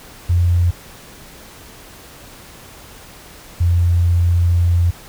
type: tone pair in turn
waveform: sine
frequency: 87.31 / 86.71 Hz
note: F2 / F2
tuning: 0 / -12 cents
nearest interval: unison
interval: 12 cents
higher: first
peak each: -11 dBFS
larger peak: neither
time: 0.29-0.71 / 3.6-4.91 s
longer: second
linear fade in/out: 10 ms
effects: pink hiss -40 dBFS RMS until 5.08 s